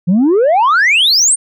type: exponential sweep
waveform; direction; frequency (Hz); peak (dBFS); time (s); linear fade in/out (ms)
sine; up; 164.9 to 9150; -5; 0.07-1.36; 20
effects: tanh soft clip ceiling -6 dBFS